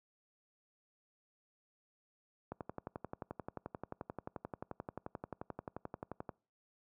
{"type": "click train", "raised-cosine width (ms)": 1, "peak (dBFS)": -27, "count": 44, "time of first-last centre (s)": [2.52, 6.292], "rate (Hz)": 11.4, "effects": ["noise-tail reverb RT60 0.4 s tail -26 dB re dry", "high-pass 80 Hz 12 dB/octave"]}